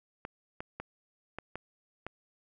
clicks, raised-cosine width 0.5 ms, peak -23 dBFS, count 6, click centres 0.251 / 0.605 / 0.8 / 1.386 / 1.556 / 2.066 s, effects none

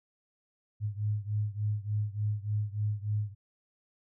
sine beating tone pair, 103.83 / 107.23 Hz, G#2 / A2, 0 / -44 cents, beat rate 3.4 Hz, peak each -31 / -33 dBFS, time 0.8-3.35 s, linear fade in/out 50 ms, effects none

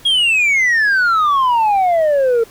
sine exponential sweep, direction down, 3316 to 448.1 Hz, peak -8 dBFS, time 0.05-2.44 s, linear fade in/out 10 ms, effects tanh soft clip ceiling -10 dBFS + pink hiss -43 dBFS RMS until 2.5 s

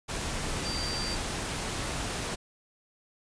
sine tone in noise, 4692 Hz, D8, 2 cents flat, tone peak -34 dBFS, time 0.64-1.16 s, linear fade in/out 20 ms, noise pink, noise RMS -33 dBFS, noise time 0.08-2.36 s, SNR -4 dB, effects resampled to 22050 Hz

